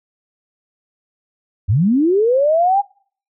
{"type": "linear sweep", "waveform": "sine", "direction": "up", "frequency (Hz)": [82.41, 822], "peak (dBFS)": -11, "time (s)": [1.68, 2.82], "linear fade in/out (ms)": 20, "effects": ["noise-tail reverb RT60 0.5 s tail -26 dB re dry"]}